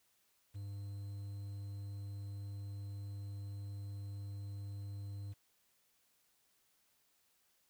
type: tone with quantisation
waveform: triangle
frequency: 100.2 Hz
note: G2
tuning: 38 cents sharp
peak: -40 dBFS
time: 0.54-5.34 s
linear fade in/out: 20 ms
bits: 11
effects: white hiss -75 dBFS RMS until 7.69 s